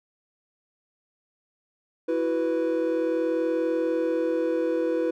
triangle chord, E suspended second, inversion none, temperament equal, 329.6 / 370 / 493.9 Hz, E4 / F#4 / B4, 0 / 0 / 0 cents, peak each -24 / -29 / -23 dBFS, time 2.08-5.11 s, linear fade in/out 10 ms, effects tanh soft clip ceiling -12 dBFS

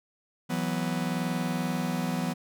45% pulse chord, E suspended second, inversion none, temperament just, 164.81 / 185.42 / 247.2 Hz, E3 / F#3 / B3, 0 / +4 / +2 cents, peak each -32 dBFS, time 0.49-2.34 s, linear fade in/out 20 ms, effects none

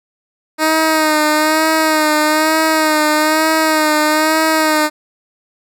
10% pulse tone with vibrato, 310.9 Hz, D#4, 1 cent flat, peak -3 dBFS, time 0.58-4.9 s, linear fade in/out 50 ms, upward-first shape sine, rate 1.1 Hz, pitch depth 40 cents each way, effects none

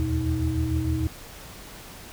sine tone cluster, 76.9 / 83.5 / 121.2 / 316.5 Hz, D#2 / E2 / B2 / D#4, -20 / +23 / -32 / +30 cents, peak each -28 dBFS, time 0-1.07 s, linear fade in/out 0 ms, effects pink hiss -43 dBFS RMS until 2.12 s

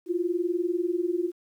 sine tone pair together, 339.9 / 360.1 Hz, F4 / F#4, -47 / -47 cents, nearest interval minor second, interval 100 cents, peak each -27 dBFS, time 0.06-1.32 s, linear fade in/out 50 ms, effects 10-bit

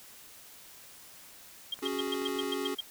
sine tone bursts, 3208 Hz, G7, 39 cents sharp, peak -30 dBFS, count 9, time 1.72-2.807 s, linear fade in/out 5 ms, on 23 ms, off 110 ms
click train, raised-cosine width 0.5 ms, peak -34 dBFS, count 10, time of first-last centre 1.79-2.433 s, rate 14 Hz
square chord, C# suspended fourth, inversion none, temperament equal, 277.2 / 370 / 415.3 Hz, C#4 / F#4 / G#4, 0 / 0 / 0 cents, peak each -37 dBFS, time 1.82-2.75 s, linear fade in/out 10 ms
effects white hiss -52 dBFS RMS until 2.9 s

